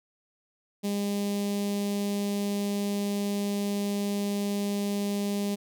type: tone with notch filter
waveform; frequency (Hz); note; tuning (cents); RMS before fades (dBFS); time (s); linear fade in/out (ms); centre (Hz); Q
sawtooth; 202.4; G#3; -44; -29; 0.83-5.56; 20; 1400; 0.53
effects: none